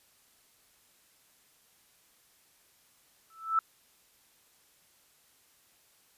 sine tone with exponential growth, 1318.5 Hz, E6, in tune, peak -20 dBFS, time 3.3-3.59 s, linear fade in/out 2 ms, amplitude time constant 62 ms, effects white hiss -65 dBFS RMS until 6.17 s + resampled to 32000 Hz

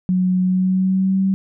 sine tone with pitch glide, 183.7 to 192.17 Hz, F#3 to G3, -12 to -34 cents, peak -14 dBFS, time 0.09-1.34 s, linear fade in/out 0 ms, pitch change +78 cents, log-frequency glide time 0.42-1.23 s, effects none

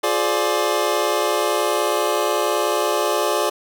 25% pulse chord, D half-diminished seventh, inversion first, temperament just, 352.4 / 422.9 / 528.6 / 587.3 Hz, F4 / Ab4 / C5 / D5, +16 / +31 / +18 / 0 cents, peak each -21 / -19 / -24 / -18 dBFS, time 0.03-3.5 s, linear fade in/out 10 ms, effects none

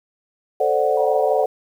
sine chord, D dominant seventh, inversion second, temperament equal, 440 / 523.3 / 587.3 / 740 Hz, A4 / C5 / D5 / F#5, 0 / 0 / 0 / 0 cents, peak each -21 dBFS, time 0.6-1.46 s, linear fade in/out 5 ms
harmonic tone, 191.3 Hz, G3, 42 cents flat, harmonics 3 / 4 / 5, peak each -30 / -31 / -32 dBFS, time 0.97-1.44 s, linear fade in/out 2 ms
effects 8-bit

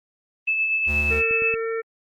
sine tone with tremolo, 2619 Hz, E7, 12 cents flat, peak -18 dBFS, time 0.47-1.55 s, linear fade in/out 10 ms, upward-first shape sine, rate 8.3 Hz, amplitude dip 35%
square tone, 73.42 Hz, D2, in tune, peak -26 dBFS, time 0.86-1.23 s, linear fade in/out 50 ms
harmonic tone, 452.7 Hz, A4, 49 cents sharp, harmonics 1 / 3 / 4 / 5, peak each -24 / -34 / -36 / -38 dBFS, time 1.1-1.82 s, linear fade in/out 20 ms
clicks, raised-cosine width 3 ms, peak -26 dBFS, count 4, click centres 1.103 / 1.31 / 1.421 / 1.54 s
effects Opus 32 kbps

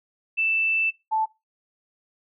sine tone pair in turn, 2651 / 876.5 Hz, E7 / A5, +9 / -7 cents, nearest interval octave + perfect fifth, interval 1916 cents, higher first, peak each -20 dBFS, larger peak neither, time 0.37-0.91 / 1.11-1.26 s, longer first, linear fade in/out 20 ms, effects noise-tail reverb RT60 0.2 s tail -18 dB re dry

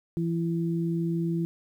sine tone pair together, 167.4 / 334.8 Hz, E3 / E4, +27 / +27 cents, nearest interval octave, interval 1200 cents, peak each -26 / -30 dBFS, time 0.17-1.45 s, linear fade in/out 0 ms, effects 10-bit

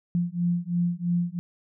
sine beating tone pair, 172.6 / 175.6 Hz, F3 / F3, -20 / +10 cents, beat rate 3 Hz, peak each -26 dBFS, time 0.15-1.39 s, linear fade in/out 0 ms, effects none

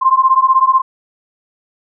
sine beating tone pair, 1044 / 1060 Hz, C6 / C6, -4 / +22 cents, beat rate 16 Hz, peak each -11 dBFS, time 0.01-0.82 s, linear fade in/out 20 ms, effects none

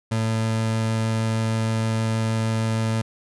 30% pulse tone, 111.7 Hz, A2, 27 cents sharp, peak -18 dBFS, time 0.11-3.02 s, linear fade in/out 10 ms, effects resampled to 24000 Hz

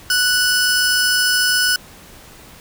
sawtooth tone pair together, 1480 / 5187 Hz, F#6 / E8, 0 / -29 cents, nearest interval octave + minor seventh, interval 2171 cents, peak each -12 / -16 dBFS, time 0.1-1.76 s, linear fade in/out 2 ms, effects pink hiss -42 dBFS RMS until 2.6 s

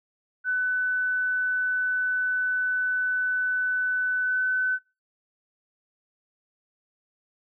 sine tone with pitch glide, 1500 to 1510.4 Hz, F#6 to F#6, +23 to +35 cents, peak -22 dBFS, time 0.44-4.79 s, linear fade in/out 50 ms, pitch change +12 cents, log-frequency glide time 4.2-4.42 s, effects noise-tail reverb RT60 0.3 s tail -24 dB re dry

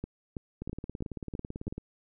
two click trains, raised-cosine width 3 ms, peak -22 / -24 dBFS, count 6 / 22, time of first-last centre 0.04-1.679 / 0.62-1.78 s, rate 3.05 / 18.1 Hz, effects none

